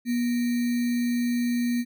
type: tone with sample-and-hold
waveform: sine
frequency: 240.9 Hz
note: B3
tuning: 43 cents flat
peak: -22 dBFS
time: 0.05-1.85 s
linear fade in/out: 50 ms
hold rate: 2100 Hz
effects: none